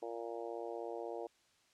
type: harmonic tone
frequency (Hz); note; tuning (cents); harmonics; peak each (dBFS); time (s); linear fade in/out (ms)
116.2; A#2; -5; 3 / 4 / 5 / 6 / 7 / 8; -46 / -44 / -47 / -48 / -51 / -56; 0.02-1.27; 5
effects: white hiss -71 dBFS RMS until 1.73 s + low-pass 7000 Hz 12 dB/octave